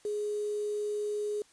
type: tone with quantisation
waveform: sine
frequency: 417.4 Hz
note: G#4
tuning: 9 cents sharp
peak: -30 dBFS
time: 0.05-1.42 s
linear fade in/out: 2 ms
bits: 8
effects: white hiss -62 dBFS RMS until 1.52 s + resampled to 22050 Hz